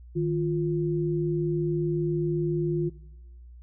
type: tone pair together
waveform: sine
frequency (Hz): 154.61 / 349.2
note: D#3 / F4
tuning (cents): -11 / 0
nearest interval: octave + major second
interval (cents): 1411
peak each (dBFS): -26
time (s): 0.15-2.9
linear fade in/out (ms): 20
effects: noise-tail reverb RT60 1.0 s tail -20 dB re dry + added 60 Hz sine -44 dBFS peak until 3.62 s